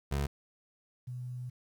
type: tone pair in turn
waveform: 25% pulse / sine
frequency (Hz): 70.4 / 124.56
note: C#2 / B2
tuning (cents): +27 / +15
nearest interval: minor seventh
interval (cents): 988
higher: second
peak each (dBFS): -26 / -37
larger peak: first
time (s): 0.11-0.27 / 1.07-1.5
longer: second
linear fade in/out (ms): 10
effects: 11-bit